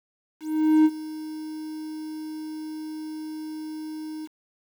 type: tone with ADSR envelope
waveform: triangle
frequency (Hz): 311.1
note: D#4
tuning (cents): 0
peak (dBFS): -11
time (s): 0.4-4.28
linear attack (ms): 450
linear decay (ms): 48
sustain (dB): -19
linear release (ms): 35
effects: 8-bit